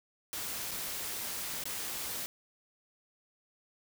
white noise with dropouts, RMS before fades -38 dBFS, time 0.33-2.26 s, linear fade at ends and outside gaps 0 ms, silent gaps 0.71-0.715 / 1.638-1.655 s, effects none

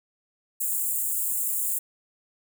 white high-pass noise, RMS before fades -27 dBFS, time 0.6-1.79 s, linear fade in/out 10 ms, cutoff 7100 Hz, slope 96 dB/octave, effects none

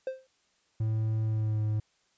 triangle tone with exponential decay, 523.3 Hz, C5, in tune, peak -25 dBFS, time 0.07-0.27 s, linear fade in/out 2 ms, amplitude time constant 43 ms
triangle tone with pitch glide, 110 to 107.36 Hz, A2 to A2, 0 to -42 cents, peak -24 dBFS, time 0.8-1.8 s, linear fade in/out 5 ms, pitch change -42 cents, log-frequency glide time 1.23-1.62 s
effects white hiss -70 dBFS RMS until 2.17 s + resampled to 16000 Hz

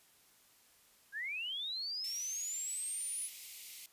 sine linear sweep, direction up, 1563 to 10180 Hz, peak -37 dBFS, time 1.12-3.3 s, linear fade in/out 50 ms
white high-pass noise, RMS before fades -49 dBFS, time 2.04-3.86 s, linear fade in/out 2 ms, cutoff 2000 Hz, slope 96 dB/octave
effects white hiss -66 dBFS RMS until 3.92 s + resampled to 32000 Hz

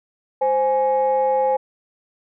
sine tone pair together, 523.3 / 834.5 Hz, C5 / G#5, 0 / +8 cents, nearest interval minor sixth, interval 808 cents, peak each -17 / -18 dBFS, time 0.41-1.57 s, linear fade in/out 10 ms, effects tanh soft clip ceiling -10 dBFS

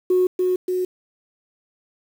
sine tone with echo, 366 Hz, F#4, 19 cents flat, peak -13 dBFS, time 0.1-0.27 s, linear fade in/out 5 ms, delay 290 ms, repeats 2, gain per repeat -3 dB, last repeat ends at 0.85 s, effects tanh soft clip ceiling -10 dBFS + 7-bit

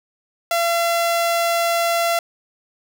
sawtooth tone, 680 Hz, F5, 46 cents flat, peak -13 dBFS, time 0.51-2.19 s, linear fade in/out 2 ms, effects none

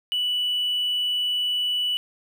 triangle tone with hard clipping, 2960 Hz, F#7, in tune, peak -22 dBFS, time 0.12-1.97 s, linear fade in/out 0 ms, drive 4 dB, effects none

